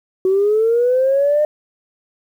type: linear sweep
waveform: sine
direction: up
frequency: 370.8 to 608 Hz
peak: -11 dBFS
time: 0.25-1.45 s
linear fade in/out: 2 ms
effects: tanh soft clip ceiling -7 dBFS + 8-bit